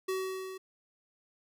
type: tone with level ramp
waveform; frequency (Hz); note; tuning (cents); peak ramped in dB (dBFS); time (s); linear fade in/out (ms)
square; 377.7; F#4; +36; -30 to -42; 0.08-0.58; 10
effects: none